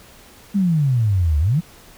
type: exponential two-way sweep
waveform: sine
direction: down then up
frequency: 207.7 to 71.2 to 181.1 Hz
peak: -14 dBFS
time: 0.54-1.61 s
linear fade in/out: 20 ms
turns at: 1.39 s
effects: pink hiss -46 dBFS RMS until 1.97 s